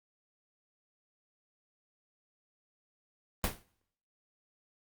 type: noise with exponential decay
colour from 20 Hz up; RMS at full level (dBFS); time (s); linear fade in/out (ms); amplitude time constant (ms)
pink; -27; 3.44-3.63; 0; 40
effects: noise-tail reverb RT60 0.7 s tail -23 dB re dry + Opus 32 kbps